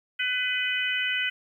harmonic tone, 501 Hz, B4, 25 cents sharp, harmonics 3 / 4 / 5 / 6, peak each -30 / -30 / -30 / -30 dBFS, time 0.19-1.3 s, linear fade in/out 10 ms, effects 10-bit

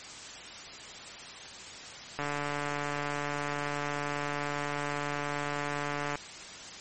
click train, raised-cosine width 0.5 ms, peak -18 dBFS, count 576, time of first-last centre 2.19-6.156 s, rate 145 Hz, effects white hiss -44 dBFS RMS until 6.8 s + MP3 32 kbps

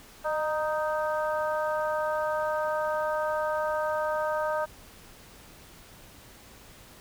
harmonic tone with a mistuned harmonic, 311.1 Hz, D#4, in tune, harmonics 2 / 3 / 4 / 5, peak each -28 / -32 / -34 / -36 dBFS, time 0.24-4.66 s, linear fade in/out 20 ms, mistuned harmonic 2, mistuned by -28 cents, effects pink hiss -51 dBFS RMS until 7 s

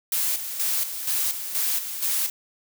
blue noise with tremolo, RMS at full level -24 dBFS, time 0.12-2.3 s, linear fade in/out 2 ms, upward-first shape square, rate 2.1 Hz, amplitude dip 60%, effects none

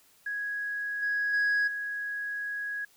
sine tone with level steps, 1661.2 Hz, G#6, in tune, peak -30 / -25 / -21 / -31 dBFS, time 0.26-2.85 s, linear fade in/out 5 ms, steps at 1.02 / 1.33 / 1.67 s, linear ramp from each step 10 ms, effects tanh soft clip ceiling -22 dBFS + white hiss -62 dBFS RMS until 2.96 s

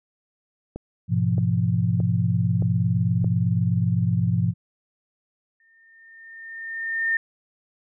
click train, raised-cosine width 2 ms, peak -19 dBFS, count 5, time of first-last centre 0.76-3.244 s, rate 1.61 Hz
sine chord, F diminished, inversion first, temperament equal with one note detuned, 103.83 / 123.47 / 171.61 Hz, Ab2 / Cb3 / F3, 0 / 0 / -30 cents, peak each -23 dBFS, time 1.08-4.54 s, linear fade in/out 50 ms
sine tone with exponential growth, 1816 Hz, A#6, 46 cents flat, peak -18 dBFS, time 5.6-7.17 s, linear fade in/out 2 ms, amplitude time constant 340 ms
effects none

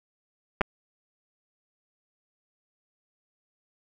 clicks, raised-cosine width 0.5 ms, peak -8 dBFS, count 2, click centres 0.61 / 0.615 s, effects none

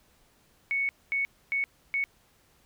sine tone bursts at uneven times, 2217 Hz, C#7, in tune, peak -25 dBFS, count 4, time 0.71-0.89 / 1.12-1.25 / 1.52-1.64 / 1.94-2.04 s, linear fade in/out 0 ms, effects pink hiss -64 dBFS RMS until 2.65 s

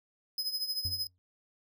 45% pulse tone with tremolo, 5060 Hz, D#8, 28 cents sharp, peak -29 dBFS, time 0.38-1.07 s, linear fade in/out 2 ms, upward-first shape triangle, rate 13 Hz, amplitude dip 80%
triangle tone with exponential decay, 90.4 Hz, F#2, 40 cents flat, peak -32 dBFS, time 0.85-1.18 s, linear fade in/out 0 ms, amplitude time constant 70 ms
effects noise-tail reverb RT60 0.1 s tail -25 dB re dry

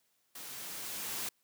white noise with level ramp, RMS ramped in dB -46 to -37 dBFS, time 0.35-1.29 s, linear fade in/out 5 ms, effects white hiss -75 dBFS RMS until 1.43 s + high-pass 100 Hz 12 dB/octave

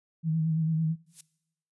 sine tone with vibrato, 160 Hz, D#3, 49 cents sharp, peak -24 dBFS, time 0.23-0.96 s, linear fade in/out 50 ms, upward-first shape sine, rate 9 Hz, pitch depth 38 cents each way
violet noise with exponential growth, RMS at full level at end -36 dBFS, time 1.06-1.21 s, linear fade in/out 5 ms, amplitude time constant 32 ms
effects noise-tail reverb RT60 0.8 s tail -19 dB re dry + resampled to 24000 Hz

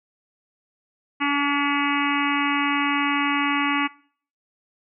harmonic tone with a mistuned harmonic, 285.4 Hz, D4, 49 cents flat, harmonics 1 / 3 / 4 / 5 / 6 / 7 / 8 / 9 / 10, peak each -24 / -29 / -26 / -31 / -33 / -28 / -30 / -32 / -33 dBFS, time 1.2-3.88 s, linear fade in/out 20 ms, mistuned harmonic 8, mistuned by -21 cents, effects noise-tail reverb RT60 0.5 s tail -22 dB re dry

